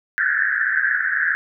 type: band-pass noise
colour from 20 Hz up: pink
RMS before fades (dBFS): -20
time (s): 0.18-1.35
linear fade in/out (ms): 0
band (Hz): 1500 to 1800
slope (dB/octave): 96
effects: none